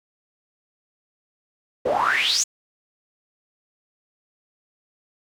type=noise with band-pass filter sweep; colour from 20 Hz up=pink; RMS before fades=-21 dBFS; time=1.85-2.44 s; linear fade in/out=10 ms; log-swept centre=460 to 7200 Hz; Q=8.7; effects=none